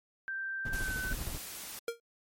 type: tone with pitch glide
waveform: sine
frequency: 1568 to 1518.1 Hz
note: G6 to F#6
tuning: 0 to +44 cents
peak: -34 dBFS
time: 0.28-1.13 s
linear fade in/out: 0 ms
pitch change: -56 cents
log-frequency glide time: 0.76-0.95 s
type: noise with tremolo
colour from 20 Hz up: brown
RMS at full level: -36 dBFS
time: 0.65-1.38 s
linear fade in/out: 5 ms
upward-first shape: square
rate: 13 Hz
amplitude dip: 50%
type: noise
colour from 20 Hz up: white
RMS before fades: -43 dBFS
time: 0.73-1.79 s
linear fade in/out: 2 ms
type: tone with exponential decay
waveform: square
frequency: 466.2 Hz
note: A#4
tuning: in tune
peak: -29 dBFS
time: 1.88-2 s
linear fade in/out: 2 ms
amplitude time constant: 25 ms
effects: MP3 64 kbps